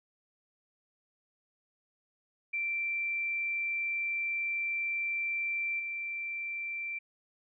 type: tone with level steps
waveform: sine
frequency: 2349 Hz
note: D7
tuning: in tune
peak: -30 / -34 dBFS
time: 2.53-6.99 s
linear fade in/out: 10 ms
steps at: 5.79 s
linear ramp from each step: 10 ms
effects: none